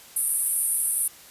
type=band-pass noise; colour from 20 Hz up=pink; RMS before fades=-25 dBFS; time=0.16-1.08 s; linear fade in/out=5 ms; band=8900 to 12000 Hz; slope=96 dB/octave; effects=white hiss -48 dBFS RMS until 1.3 s + resampled to 32000 Hz